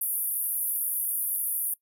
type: band-pass noise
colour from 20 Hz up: pink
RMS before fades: -29 dBFS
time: 0.01-1.74 s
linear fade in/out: 5 ms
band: 9900 to 15000 Hz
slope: 96 dB/octave
effects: noise-tail reverb RT60 0.1 s tail -21 dB re dry